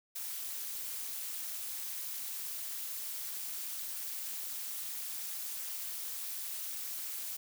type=noise with amplitude modulation; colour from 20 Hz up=blue; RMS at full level=-37 dBFS; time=0.15-7.37 s; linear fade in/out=10 ms; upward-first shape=sine; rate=233 Hz; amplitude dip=70%; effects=none